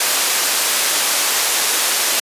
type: low-pass noise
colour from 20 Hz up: white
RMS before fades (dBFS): -17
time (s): 0-2.2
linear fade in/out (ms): 5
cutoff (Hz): 11000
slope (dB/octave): 12
effects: high-pass 400 Hz 12 dB/octave + resampled to 32000 Hz